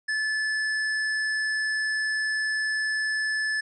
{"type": "tone with hard clipping", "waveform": "sine", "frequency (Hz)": 1735, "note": "A6", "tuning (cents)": -25, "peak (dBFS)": -26, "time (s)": [0.08, 3.61], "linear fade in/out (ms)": 10, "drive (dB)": 10, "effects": ["resampled to 22050 Hz"]}